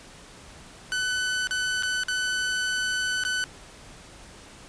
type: tone with dropouts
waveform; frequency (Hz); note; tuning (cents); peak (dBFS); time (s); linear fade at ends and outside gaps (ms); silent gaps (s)
sawtooth; 1502; F#6; +26; -21; 0.92-3.44; 0; 1.472-1.509 / 1.825-1.833 / 2.035-2.084 / 3.237-3.25
effects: pink hiss -47 dBFS RMS until 4.68 s + resampled to 22050 Hz